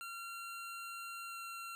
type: tone with pitch glide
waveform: 25% pulse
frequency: 1374 to 1366.1 Hz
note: F6 to F6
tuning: -29 to -39 cents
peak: -40 dBFS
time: 0.01-1.75 s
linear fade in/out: 0 ms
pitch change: -10 cents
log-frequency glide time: 1.27-1.37 s
effects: none